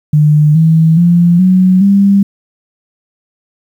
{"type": "tone with pitch steps", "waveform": "sine", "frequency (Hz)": [150.4, 161.19, 172.76, 185.16, 198.45], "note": ["D3", "E3", "F3", "F#3", "G3"], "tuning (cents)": [42, -38, -18, 2, 22], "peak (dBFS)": -4, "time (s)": [0.13, 2.23], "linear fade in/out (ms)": 5, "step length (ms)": 420, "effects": ["7-bit"]}